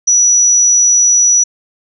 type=tone; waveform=sine; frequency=5880 Hz; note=F#8; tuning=12 cents flat; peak=-6 dBFS; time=0.07-1.44 s; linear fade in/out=10 ms; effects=none

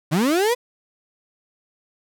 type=linear sweep; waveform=35% pulse; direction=up; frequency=138.59 to 505 Hz; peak=-15 dBFS; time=0.11-0.55 s; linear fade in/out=20 ms; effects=none

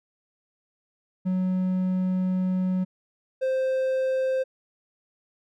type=tone pair in turn; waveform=triangle; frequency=185 / 523.3 Hz; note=F#3 / C5; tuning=0 / 0 cents; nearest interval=octave + tritone; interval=1800 cents; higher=second; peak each=-20 dBFS; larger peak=neither; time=1.25-2.85 / 3.41-4.44 s; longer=first; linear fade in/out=20 ms; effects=none

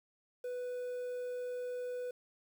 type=tone with quantisation; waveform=triangle; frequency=495.4 Hz; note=B4; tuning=5 cents sharp; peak=-35 dBFS; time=0.44-2.11 s; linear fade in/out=5 ms; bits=10; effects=none

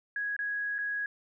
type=tone with dropouts; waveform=sine; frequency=1661.2 Hz; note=G#6; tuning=in tune; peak=-30 dBFS; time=0.16-1.06 s; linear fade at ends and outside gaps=2 ms; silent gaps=0.365-0.39 / 0.783-0.787 s; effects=none

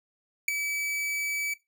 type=tone with ADSR envelope; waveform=45% pulse; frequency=2295 Hz; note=D7; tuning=40 cents flat; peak=-17 dBFS; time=0.48-1.54 s; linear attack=5 ms; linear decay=3 ms; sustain=-11 dB; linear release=7 ms; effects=noise-tail reverb RT60 0.2 s tail -17 dB re dry

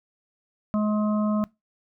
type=harmonic tone; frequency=211.5 Hz; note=G#3; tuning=32 cents sharp; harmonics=1 / 3 / 5 / 6; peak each=-21 / -31 / -35 / -37 dBFS; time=0.74-1.44 s; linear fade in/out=0 ms; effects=noise-tail reverb RT60 0.2 s tail -22 dB re dry

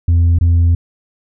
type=tone with dropouts; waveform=sine; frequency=84.9 Hz; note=F2; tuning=48 cents flat; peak=-5 dBFS; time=0.08-0.75 s; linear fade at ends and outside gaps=5 ms; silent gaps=0.387-0.41 s; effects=tanh soft clip ceiling -7 dBFS

